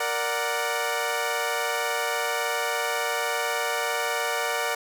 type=chord; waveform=15% pulse; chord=Bb augmented; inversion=none; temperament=equal; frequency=466.2 / 587.3 / 740 Hz; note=Bb4 / D5 / F#5; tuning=0 / 0 / 0 cents; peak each=-23 dBFS; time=0-4.75 s; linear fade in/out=5 ms; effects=none